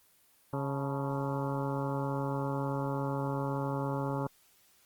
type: harmonic tone with a mistuned harmonic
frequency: 137.9 Hz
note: C#3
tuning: 9 cents flat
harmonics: 1 / 2 / 3 / 4 / 5 / 6 / 7 / 8 / 9 / 10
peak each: -34 / -37 / -40 / -39 / -50 / -40 / -45 / -44 / -48 / -49 dBFS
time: 0.53-4.27 s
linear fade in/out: 2 ms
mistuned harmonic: 6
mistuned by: +77 cents
effects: white hiss -65 dBFS RMS until 4.85 s + Opus 24 kbps